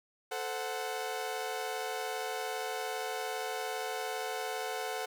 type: chord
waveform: sawtooth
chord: F# diminished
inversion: first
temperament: equal with one note detuned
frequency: 440 / 517.5 / 740 Hz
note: A4 / C5 / F#5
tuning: 0 / -19 / 0 cents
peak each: -35 / -37 / -34 dBFS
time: 0.31-5.06 s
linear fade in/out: 10 ms
effects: none